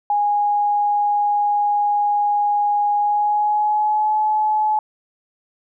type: tone with pitch glide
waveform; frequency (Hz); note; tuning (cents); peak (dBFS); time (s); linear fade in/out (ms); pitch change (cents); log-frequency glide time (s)
sine; 825 to 855.6; G#5 to A5; -12 to -49; -15; 0.1-4.79; 2; +63; 2.96-4.15
effects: none